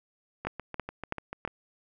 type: two click trains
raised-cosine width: 0.5 ms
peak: -21 / -15 dBFS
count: 8 / 4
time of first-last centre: 0.45-1.476 / 0.47-1.45 s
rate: 6.82 / 3.06 Hz
effects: none